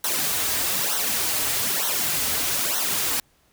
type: noise with flanger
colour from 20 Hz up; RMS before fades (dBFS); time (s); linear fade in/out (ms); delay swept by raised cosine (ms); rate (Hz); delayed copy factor
white; -24; 0.04-3.2; 2; 0.41 to 5.81; 1.1; -0.75
effects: pink hiss -62 dBFS RMS until 3.52 s

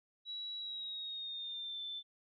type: tone with pitch glide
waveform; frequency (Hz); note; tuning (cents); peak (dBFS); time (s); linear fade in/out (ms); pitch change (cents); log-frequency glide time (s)
sine; 3900 to 3535; B7 to A7; -23 to +7; -40; 0.25-2.03; 50; -170; 0.58-1.81
effects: none

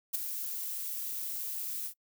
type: noise with ADSR envelope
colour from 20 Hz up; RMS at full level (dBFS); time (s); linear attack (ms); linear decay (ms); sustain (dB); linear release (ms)
violet; -28; 0.13-1.94; 19; 11; -9; 84
effects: noise-tail reverb RT60 0.1 s tail -25 dB re dry

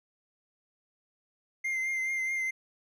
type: tone with vibrato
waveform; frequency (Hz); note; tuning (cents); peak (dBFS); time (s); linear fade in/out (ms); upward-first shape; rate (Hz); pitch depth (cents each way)
triangle; 2093; C7; 0; -27; 1.64-2.51; 10; triangle; 4.7; 31
effects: none

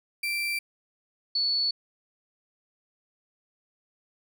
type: tone pair in turn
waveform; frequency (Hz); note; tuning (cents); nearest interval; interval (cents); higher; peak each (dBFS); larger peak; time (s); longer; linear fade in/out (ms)
35% pulse / sine; 2349 / 4434; D7 / C#8; 0 / 0; major seventh; 1100; second; -25 / -23; second; 0.23-0.59 / 1.35-1.71; neither; 5
effects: none

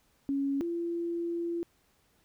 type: tone pair in turn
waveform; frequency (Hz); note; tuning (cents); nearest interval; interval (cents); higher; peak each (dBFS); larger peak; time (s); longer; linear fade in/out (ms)
sine; 277.2 / 340.6; C#4 / F4; 0 / -43; major third; 357; second; -27 / -30; first; 0.29-0.61 / 0.61-1.63; second; 0
effects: pink hiss -69 dBFS RMS until 2.24 s

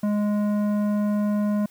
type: tone with tanh clipping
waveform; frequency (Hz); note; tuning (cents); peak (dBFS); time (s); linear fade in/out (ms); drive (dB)
sine; 207.7; G#3; 0; -22; 0.03-1.66; 5; 12
effects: white hiss -55 dBFS RMS until 1.7 s

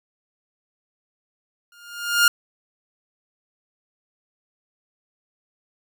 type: tone with exponential growth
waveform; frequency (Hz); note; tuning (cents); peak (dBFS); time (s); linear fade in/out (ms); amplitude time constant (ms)
sawtooth; 1412; F6; +19; -7; 1.72-2.28; 2; 120
effects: none

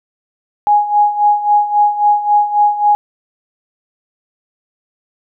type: tone with tremolo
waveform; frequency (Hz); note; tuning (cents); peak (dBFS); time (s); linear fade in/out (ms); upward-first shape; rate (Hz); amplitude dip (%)
sine; 830; G#5; -1; -6; 0.67-2.95; 0; sine; 3.7; 75
effects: none

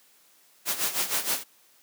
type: noise with tremolo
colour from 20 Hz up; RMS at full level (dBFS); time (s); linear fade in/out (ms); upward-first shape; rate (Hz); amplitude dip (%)
white; -25; 0.65-1.44; 50; sine; 6.4; 75
effects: white hiss -60 dBFS RMS until 1.82 s + high-pass 200 Hz 12 dB/octave

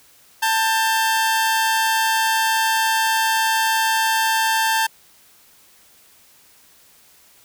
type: tone pair together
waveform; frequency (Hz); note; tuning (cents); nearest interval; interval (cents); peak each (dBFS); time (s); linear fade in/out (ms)
sawtooth; 890 / 1585.8; A5 / G6; +20 / +20; minor seventh; 1000; -14 / -19; 0.42-4.87; 10
effects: white hiss -52 dBFS RMS until 7.44 s

